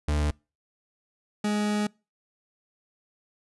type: tone pair in turn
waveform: 40% pulse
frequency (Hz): 74.3 / 208.9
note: D2 / G#3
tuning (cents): +21 / +10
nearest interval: octave + tritone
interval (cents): 1789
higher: second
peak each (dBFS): -22 / -23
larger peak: first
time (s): 0.08-0.31 / 1.44-1.87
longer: second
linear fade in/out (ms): 5
effects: noise-tail reverb RT60 0.3 s tail -26 dB re dry + resampled to 24000 Hz